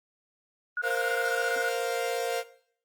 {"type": "tone bursts", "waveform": "sine", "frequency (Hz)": 1451, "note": "F#6", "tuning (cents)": -34, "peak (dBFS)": -27, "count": 14, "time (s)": [0.77, 1.687], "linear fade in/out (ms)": 2, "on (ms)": 46, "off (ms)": 21}
{"type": "chord", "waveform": "45% pulse", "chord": "Bb suspended second", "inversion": "none", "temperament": "equal", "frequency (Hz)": [466.2, 523.3, 698.5], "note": ["Bb4", "C5", "F5"], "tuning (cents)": [0, 0, 0], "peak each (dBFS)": [-31, -33, -33], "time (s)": [0.82, 2.44], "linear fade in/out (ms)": 50}
{"type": "tone with exponential decay", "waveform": "sawtooth", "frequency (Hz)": 270.5, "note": "C#4", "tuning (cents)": -42, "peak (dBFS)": -37, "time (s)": [1.56, 1.65], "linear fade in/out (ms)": 2, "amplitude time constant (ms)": 19}
{"effects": ["noise-tail reverb RT60 0.6 s tail -17 dB re dry", "Opus 32 kbps"]}